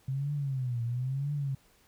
sine tone with vibrato, 130.81 Hz, C3, in tune, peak -29 dBFS, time 0.08-1.55 s, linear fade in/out 5 ms, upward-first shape triangle, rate 1 Hz, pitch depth 210 cents each way, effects pink hiss -64 dBFS RMS until 1.87 s

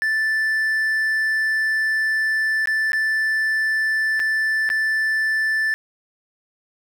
triangle tone with dropouts, 1760 Hz, A6, in tune, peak -16 dBFS, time 0.02-5.74 s, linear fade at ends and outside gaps 0 ms, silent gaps 2.657-2.673 / 2.92-2.932 / 4.195-4.2 / 4.691-4.701 s, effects 9-bit

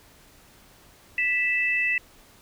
sine tone pair together, 1975.5 / 2637 Hz, B6 / E7, 0 / 0 cents, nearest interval perfect fourth, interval 500 cents, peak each -24 dBFS, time 1.18-1.98 s, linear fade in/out 2 ms, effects pink hiss -54 dBFS RMS until 2.41 s

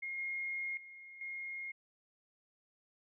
sine tone with level steps, 2142 Hz, C7, 40 cents sharp, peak -38 / -36 / -50 / -40 dBFS, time 0.02-1.72 s, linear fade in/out 10 ms, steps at 0.18 / 0.77 / 1.21 s, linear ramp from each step 2 ms, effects none

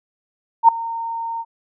sine tone with ADSR envelope, 918 Hz, A#5, 27 cents flat, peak -3 dBFS, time 0.63-1.45 s, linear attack 55 ms, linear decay 4 ms, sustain -20 dB, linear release 48 ms, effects none

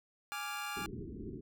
25% pulse chord, D diminished, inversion second, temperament equal, 830.6 / 1174.7 / 1396.9 Hz, Ab5 / D6 / F6, 0 / 0 / 0 cents, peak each -39 dBFS, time 0.32-0.86 s, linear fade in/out 0 ms
white low-pass noise, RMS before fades -44 dBFS, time 0.76-1.41 s, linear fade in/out 10 ms, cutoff 410 Hz, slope 96 dB/octave
effects none

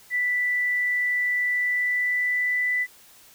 sine tone with pitch glide, 1975.5 to 1988.1 Hz, B6 to B6, 0 to +11 cents, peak -21 dBFS, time 0.1-2.87 s, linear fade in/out 50 ms, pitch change +11 cents, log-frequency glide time 1.49-2.73 s, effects white hiss -52 dBFS RMS until 3.34 s

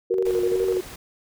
sine tone with tremolo, 466.8 Hz, A#4, 2 cents sharp, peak -21 dBFS, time 0.1-0.78 s, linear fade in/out 10 ms, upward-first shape square, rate 12 Hz, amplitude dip 75%
sine tone with vibrato, 370 Hz, F#4, in tune, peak -21 dBFS, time 0.1-0.81 s, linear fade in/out 10 ms, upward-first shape triangle, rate 2.3 Hz, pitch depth 43 cents each way
pink noise, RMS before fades -40 dBFS, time 0.25-0.96 s, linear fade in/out 5 ms
effects none

